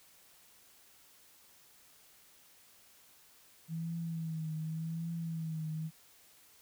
sine tone with vibrato, 162 Hz, E3, 30 cents flat, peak -35 dBFS, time 3.68-5.91 s, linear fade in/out 50 ms, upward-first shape triangle, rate 0.87 Hz, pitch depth 63 cents each way, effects white hiss -62 dBFS RMS until 6.61 s

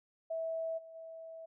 sine tone with level steps, 652 Hz, E5, 19 cents flat, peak -34 / -49 / -45 dBFS, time 0.3-1.46 s, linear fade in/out 10 ms, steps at 0.77 / 0.94 s, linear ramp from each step 20 ms, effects none

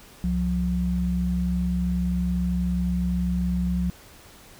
sine tone pair together, 66.3 / 178.49 Hz, C2 / F3, +23 / +38 cents, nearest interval octave + perfect fourth, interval 1715 cents, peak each -26 / -23 dBFS, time 0.24-3.9 s, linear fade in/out 0 ms, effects pink hiss -49 dBFS RMS until 4.59 s

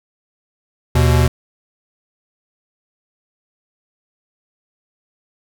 square tone pair together, 78 / 123.25 Hz, D#2 / B2, +5 / -3 cents, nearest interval minor sixth, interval 792 cents, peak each -14 dBFS, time 0.95-1.28 s, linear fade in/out 5 ms, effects none

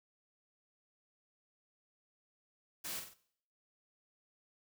white noise with echo, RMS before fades -42 dBFS, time 2.84-3 s, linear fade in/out 10 ms, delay 47 ms, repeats 3, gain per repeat -6 dB, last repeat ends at 3.141 s, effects noise-tail reverb RT60 0.6 s tail -18 dB re dry

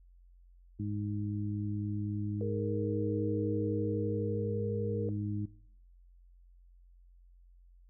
harmonic tone, 103.83 Hz, G#2, in tune, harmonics 1 / 2 / 3, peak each -35 / -38 / -40 dBFS, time 0.79-5.46 s, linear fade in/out 10 ms
sine chord, D# suspended fourth, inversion none, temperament just, 311.1 / 414.8 / 466.7 Hz, D#4 / G#4 / A#4, 0 / -2 / +2 cents, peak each -41 / -40 / -35 dBFS, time 2.41-5.09 s, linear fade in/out 2 ms
effects noise-tail reverb RT60 0.7 s tail -21 dB re dry + added 44 Hz sine -56 dBFS peak until 7.89 s

